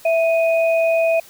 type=tone pair together; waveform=sine; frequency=659.3 / 2489 Hz; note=E5 / D#7; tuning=0 / 0 cents; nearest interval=octave + major seventh; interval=2300 cents; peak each=-14 / -24 dBFS; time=0.05-1.2 s; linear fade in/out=5 ms; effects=white hiss -45 dBFS RMS until 1.29 s